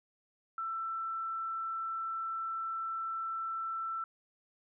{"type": "tone", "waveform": "sine", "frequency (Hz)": 1334, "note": "E6", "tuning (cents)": 20, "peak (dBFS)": -34, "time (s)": [0.58, 4.04], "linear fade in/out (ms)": 2, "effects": []}